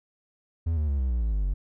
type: tone with pitch steps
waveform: triangle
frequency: 82.41 / 76.01 / 70.1 / 64.66 / 59.63 / 55 / 50.73 / 46.79 Hz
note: E2 / D#2 / C#2 / C2 / A#1 / A1 / G#1 / F#1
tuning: 0 / -40 / +20 / -20 / +40 / 0 / -40 / +20 cents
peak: -21 dBFS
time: 0.66-1.54 s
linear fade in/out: 10 ms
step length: 110 ms
effects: none